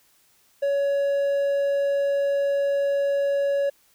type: tone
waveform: triangle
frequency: 561 Hz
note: C#5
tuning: 21 cents sharp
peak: -18 dBFS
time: 0.62-3.7 s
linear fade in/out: 10 ms
effects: white hiss -61 dBFS RMS until 3.94 s